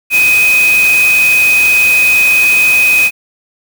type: tone in noise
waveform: sine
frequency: 2510 Hz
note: D#7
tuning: 15 cents sharp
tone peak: -6 dBFS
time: 0.1-3.11 s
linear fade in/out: 50 ms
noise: white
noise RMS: -19 dBFS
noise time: 0.1-3.11 s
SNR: +10 dB
effects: none